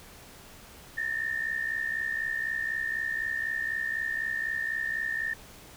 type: tone pair together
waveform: sine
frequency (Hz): 1760 / 1824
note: A6 / A#6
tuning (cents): 0 / -38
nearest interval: minor second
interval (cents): 62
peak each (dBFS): -33 / -30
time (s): 0.97-5.34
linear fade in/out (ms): 10
effects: pink hiss -50 dBFS RMS until 5.76 s